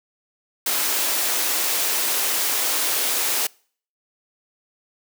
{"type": "high-pass noise", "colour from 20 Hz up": "white", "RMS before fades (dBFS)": -22, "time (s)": [0.66, 3.47], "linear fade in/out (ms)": 5, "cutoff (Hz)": 290, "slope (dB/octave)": 24, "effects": ["noise-tail reverb RT60 0.5 s tail -26 dB re dry"]}